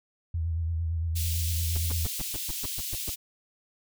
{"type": "tone with vibrato", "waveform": "sine", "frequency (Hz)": 82.41, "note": "E2", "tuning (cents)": 0, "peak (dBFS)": -26, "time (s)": [0.34, 2.06], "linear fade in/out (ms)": 5, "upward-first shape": "sine", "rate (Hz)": 8.8, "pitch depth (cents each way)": 53}
{"type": "high-pass noise", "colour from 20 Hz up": "white", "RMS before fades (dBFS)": -34, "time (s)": [1.15, 3.16], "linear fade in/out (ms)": 20, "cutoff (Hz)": 2700, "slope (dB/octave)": 24}
{"type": "noise bursts", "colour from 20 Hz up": "brown", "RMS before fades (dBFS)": -33, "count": 10, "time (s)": [1.75, 3.1], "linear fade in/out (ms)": 5, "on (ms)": 27, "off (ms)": 120}
{"effects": []}